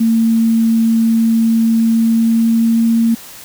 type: tone with pitch glide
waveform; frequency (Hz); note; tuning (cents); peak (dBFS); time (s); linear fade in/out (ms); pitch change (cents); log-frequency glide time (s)
sine; 226.6 to 229; A#3 to A#3; -49 to -31; -9; 0-3.15; 10; +18; 1.76-3.01
effects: white hiss -35 dBFS RMS until 3.44 s